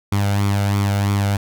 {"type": "tone with flanger", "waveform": "sawtooth", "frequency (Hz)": 100.6, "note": "G2", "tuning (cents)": 45, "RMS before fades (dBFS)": -18, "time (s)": [0.12, 1.37], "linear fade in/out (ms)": 5, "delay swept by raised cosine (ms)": [0.87, 1.41], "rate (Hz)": 3, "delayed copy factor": 0.6, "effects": []}